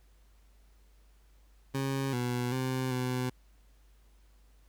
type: tone with pitch steps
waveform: 20% pulse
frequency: 135.8 / 122.8 / 129.8 / 126.5 Hz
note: C#3 / B2 / C3 / B2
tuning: -35 / -9 / -13 / +42 cents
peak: -25 dBFS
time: 1.74-3.3 s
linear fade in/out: 10 ms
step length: 390 ms
effects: added 50 Hz sine -58 dBFS peak until 4.68 s + pink hiss -70 dBFS RMS until 4.68 s